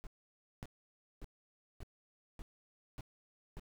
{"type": "noise bursts", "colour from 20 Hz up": "brown", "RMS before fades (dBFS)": -45, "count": 7, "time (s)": [0.04, 3.596], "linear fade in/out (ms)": 0, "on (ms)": 28, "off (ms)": 560, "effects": []}